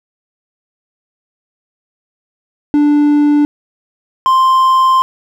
triangle tone pair in turn, 293.7 / 1046.6 Hz, D4 / C6, 0 / 0 cents, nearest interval octave + minor seventh, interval 2200 cents, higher second, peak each -5 dBFS, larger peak neither, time 2.74-3.45 / 4.26-5.02 s, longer second, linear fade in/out 0 ms, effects none

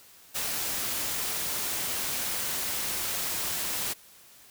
white noise, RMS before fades -31 dBFS, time 0.34-3.94 s, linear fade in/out 20 ms, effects white hiss -54 dBFS RMS until 4.5 s

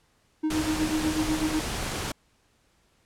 triangle tone with tremolo, 311.1 Hz, D#4, in tune, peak -20 dBFS, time 0.43-1.6 s, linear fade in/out 10 ms, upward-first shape sine, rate 8.1 Hz, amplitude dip 70%
pink noise, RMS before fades -31 dBFS, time 0.5-2.12 s, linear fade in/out 5 ms
effects pink hiss -66 dBFS RMS until 3.05 s + low-pass 10000 Hz 12 dB/octave

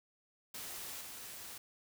white noise with level steps, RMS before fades -45 / -48 dBFS, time 0.54-1.58 s, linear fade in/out 5 ms, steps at 1.01 s, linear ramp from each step 2 ms, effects none

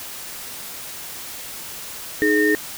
sine tone cluster, 310.1 / 421.4 / 1830 Hz, D#4 / G#4 / A#6, -6 / +25 / -32 cents, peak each -19 dBFS, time 2.22-2.55 s, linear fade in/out 0 ms, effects white hiss -34 dBFS RMS until 2.77 s

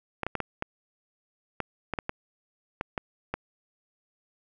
clicks, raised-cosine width 0.5 ms, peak -14 dBFS, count 12, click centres 0.233 / 0.266 / 0.353 / 0.403 / 0.624 / 1.603 / 1.937 / 1.988 / 2.094 / 2.811 / 2.978 / 3.34 s, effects none

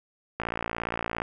click train, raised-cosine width 0.5 ms, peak -14 dBFS, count 48, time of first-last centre 0.4-1.219 s, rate 57.4 Hz, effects none

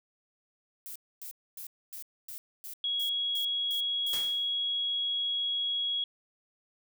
violet noise bursts, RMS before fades -42 dBFS, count 10, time 0.86-4.16 s, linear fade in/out 0 ms, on 96 ms, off 260 ms
sine tone, 3322 Hz, G#7, in tune, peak -28 dBFS, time 2.84-6.04 s, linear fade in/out 2 ms
white noise with exponential decay, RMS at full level -35 dBFS, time 4.13-4.55 s, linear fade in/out 2 ms, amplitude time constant 90 ms
effects none

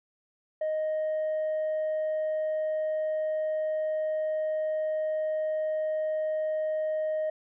sine tone with tanh clipping, 622.3 Hz, D#5, in tune, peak -27 dBFS, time 0.61-7.3 s, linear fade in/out 5 ms, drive 1 dB, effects none

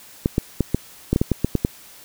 clicks, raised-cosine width 3 ms, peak -4 dBFS, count 11, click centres 0.259 / 0.381 / 0.607 / 0.746 / 1.13 / 1.161 / 1.215 / 1.317 / 1.446 / 1.553 / 1.649 s, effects white hiss -45 dBFS RMS until 2.04 s

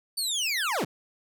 25% pulse linear sweep, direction down, 4595 to 98 Hz, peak -22 dBFS, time 0.17-0.85 s, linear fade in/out 10 ms, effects none

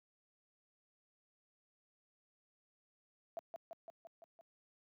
sine tone with echo, 667 Hz, E5, 20 cents sharp, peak -39 dBFS, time 3.37-3.39 s, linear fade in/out 0 ms, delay 170 ms, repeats 6, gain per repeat -3 dB, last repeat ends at 4.41 s, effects high-pass 200 Hz 12 dB/octave

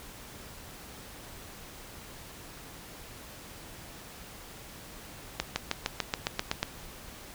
accelerating click train, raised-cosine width 0.2 ms, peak -10 dBFS, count 10, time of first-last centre 5.4-6.63 s, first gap 160 ms, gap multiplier 0.96, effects pink hiss -47 dBFS RMS until 7.34 s

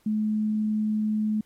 sine tone, 214.3 Hz, A3, 45 cents flat, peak -22 dBFS, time 0.06-1.41 s, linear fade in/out 5 ms, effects pink hiss -64 dBFS RMS until 1.45 s + MP3 64 kbps

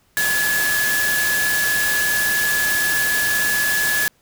sine tone in noise, 1702 Hz, G#6, 42 cents sharp, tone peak -18 dBFS, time 0.17-4.08 s, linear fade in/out 0 ms, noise white, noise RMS -23 dBFS, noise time 0.17-4.08 s, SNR +2 dB, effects pink hiss -60 dBFS RMS until 4.21 s

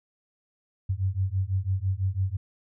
sine beating tone pair, 92.5 / 98.5 Hz, F#2 / G2, 0 / +9 cents, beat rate 6 Hz, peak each -27 dBFS, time 0.89-2.37 s, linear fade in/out 10 ms, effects none

